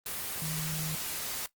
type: tone in noise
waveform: sine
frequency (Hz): 156.9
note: D#3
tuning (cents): +15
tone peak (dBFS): -34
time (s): 0.42-0.95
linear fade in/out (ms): 0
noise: white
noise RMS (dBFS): -36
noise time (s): 0.06-1.46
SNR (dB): -1
effects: noise-tail reverb RT60 0.1 s tail -17 dB re dry + Opus 24 kbps